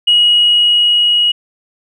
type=tone with level ramp; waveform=sine; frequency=2900 Hz; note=F#7; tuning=35 cents flat; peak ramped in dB=-5 to -8 dBFS; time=0.07-1.32 s; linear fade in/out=10 ms; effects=tanh soft clip ceiling -2 dBFS